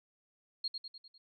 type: tone with echo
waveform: sine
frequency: 4252 Hz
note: C8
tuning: 27 cents sharp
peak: -32 dBFS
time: 0.64-0.68 s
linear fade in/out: 5 ms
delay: 100 ms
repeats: 5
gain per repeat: -5 dB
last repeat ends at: 1.18 s
effects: none